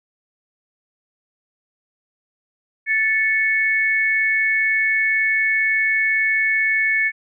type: tone pair together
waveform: sine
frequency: 1754.9 / 2211 Hz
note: A6 / C#7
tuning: -5 / -5 cents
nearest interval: major third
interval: 400 cents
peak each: -19 / -18 dBFS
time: 2.86-7.12 s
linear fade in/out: 50 ms
effects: none